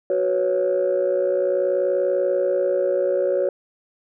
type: chord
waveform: sine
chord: F# suspended fourth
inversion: none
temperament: equal with one note detuned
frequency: 371.3 / 493.9 / 554.4 Hz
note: F#4 / B4 / C#5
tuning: +6 / 0 / 0 cents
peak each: -22 / -24 / -19 dBFS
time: 0.1-3.49 s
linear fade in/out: 2 ms
effects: tanh soft clip ceiling -12 dBFS